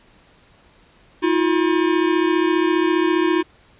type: tone pair together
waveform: square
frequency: 321.7 / 356.6 Hz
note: E4 / F4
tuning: -42 / +36 cents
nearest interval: major second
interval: 178 cents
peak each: -19 dBFS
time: 1.22-3.43 s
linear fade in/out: 20 ms
effects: pink hiss -53 dBFS RMS until 3.79 s + resampled to 8000 Hz